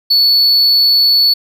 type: tone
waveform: triangle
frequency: 4435 Hz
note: C#8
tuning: in tune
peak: -6 dBFS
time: 0.1-1.34 s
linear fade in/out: 10 ms
effects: none